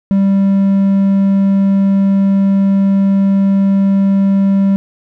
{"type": "tone", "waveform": "triangle", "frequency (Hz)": 196, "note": "G3", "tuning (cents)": 0, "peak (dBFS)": -6, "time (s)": [0.11, 4.76], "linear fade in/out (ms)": 0, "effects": []}